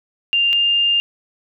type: tone pair in turn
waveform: sine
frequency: 2794 / 2805 Hz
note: F7 / F7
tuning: 0 / +7 cents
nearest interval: unison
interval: 7 cents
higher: second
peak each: -13 dBFS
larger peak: neither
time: 0.33-0.53 / 0.53-1 s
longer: second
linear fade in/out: 0 ms
effects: none